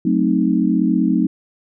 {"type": "chord", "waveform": "sine", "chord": "F# diminished seventh", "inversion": "none", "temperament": "equal", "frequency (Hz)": [185, 220, 261.6, 311.1], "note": ["F#3", "A3", "C4", "Eb4"], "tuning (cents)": [0, 0, 0, 0], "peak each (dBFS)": -19, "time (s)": [0.05, 1.27], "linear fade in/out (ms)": 5, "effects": []}